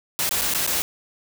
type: noise with dropouts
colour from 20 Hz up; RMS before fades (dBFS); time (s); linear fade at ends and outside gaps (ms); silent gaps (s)
white; -23; 0.19-0.82; 0; 0.292-0.31 / 0.413-0.418 / 0.538-0.547 / 0.665-0.675
effects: none